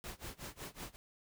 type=noise with tremolo; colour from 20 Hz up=pink; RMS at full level=-44 dBFS; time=0.04-0.96 s; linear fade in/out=0 ms; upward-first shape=sine; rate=5.4 Hz; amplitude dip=95%; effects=none